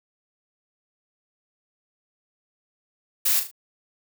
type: noise with echo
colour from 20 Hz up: blue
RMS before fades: -21 dBFS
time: 3.25-3.4 s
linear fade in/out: 10 ms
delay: 38 ms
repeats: 3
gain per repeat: -8 dB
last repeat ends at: 3.514 s
effects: none